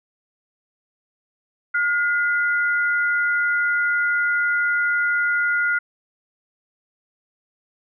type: tone pair together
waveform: sine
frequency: 1428 / 2022 Hz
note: F6 / B6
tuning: +38 / +40 cents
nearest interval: tritone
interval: 602 cents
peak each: -18 / -26 dBFS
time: 1.74-5.79 s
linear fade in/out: 10 ms
effects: none